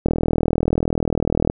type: click train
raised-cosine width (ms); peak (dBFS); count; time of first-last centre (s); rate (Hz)
2; -4; 59; 0.06-1.499; 40.3
effects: none